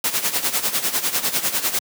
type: noise with tremolo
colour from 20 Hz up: white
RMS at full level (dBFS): -19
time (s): 0.04-1.79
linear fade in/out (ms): 2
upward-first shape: sine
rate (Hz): 10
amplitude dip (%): 75
effects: high-pass 150 Hz 12 dB/octave